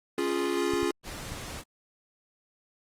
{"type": "chord", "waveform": "square", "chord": "Db major", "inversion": "none", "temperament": "equal", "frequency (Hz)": [277.2, 349.2, 415.3], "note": ["Db4", "F4", "Ab4"], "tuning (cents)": [0, 0, 0], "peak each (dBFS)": [-33, -29, -31], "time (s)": [0.18, 0.91], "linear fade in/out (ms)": 2}
{"type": "clicks", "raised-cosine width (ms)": 5, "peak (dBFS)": -27, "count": 3, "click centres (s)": [0.736, 0.83, 1.32]}
{"type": "noise", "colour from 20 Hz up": "pink", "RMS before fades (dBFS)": -39, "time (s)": [1.03, 1.64], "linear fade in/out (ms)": 50}
{"effects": ["low-pass 11000 Hz 12 dB/octave", "Opus 24 kbps"]}